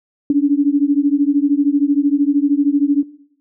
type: beating tone pair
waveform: sine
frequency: 280.4 / 293.4 Hz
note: C#4 / D4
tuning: +20 / -2 cents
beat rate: 13 Hz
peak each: -14 dBFS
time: 0.3-3.03 s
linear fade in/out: 2 ms
effects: noise-tail reverb RT60 0.6 s tail -17 dB re dry